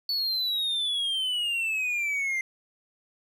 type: exponential sweep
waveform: triangle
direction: down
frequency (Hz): 4477 to 2078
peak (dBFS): -24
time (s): 0.09-2.41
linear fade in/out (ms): 2
effects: none